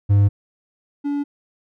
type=tone pair in turn; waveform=triangle; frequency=101 / 286.6 Hz; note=G#2 / D4; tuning=-48 / -42 cents; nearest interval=octave + tritone; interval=1806 cents; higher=second; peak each=-9 / -18 dBFS; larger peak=first; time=0.09-0.29 / 1.04-1.24 s; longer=neither; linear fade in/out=20 ms; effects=none